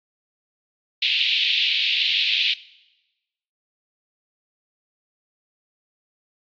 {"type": "band-pass noise", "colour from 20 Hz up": "pink", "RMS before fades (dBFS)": -21, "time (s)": [1.02, 2.54], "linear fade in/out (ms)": 5, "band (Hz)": [2500, 4000], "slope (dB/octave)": 48, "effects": ["noise-tail reverb RT60 1.0 s tail -20 dB re dry", "AAC 64 kbps"]}